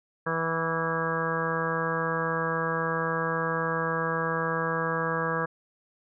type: harmonic tone with a mistuned harmonic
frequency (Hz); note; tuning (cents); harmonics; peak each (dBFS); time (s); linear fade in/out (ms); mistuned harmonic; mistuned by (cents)
163.7; E3; -12; 1 / 2 / 3 / 4 / 5 / 6 / 7 / 8 / 9 / 10; -33 / -39 / -31 / -39 / -42 / -35 / -33 / -36 / -41 / -32; 0.26-5.46; 10; 9; -19
effects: none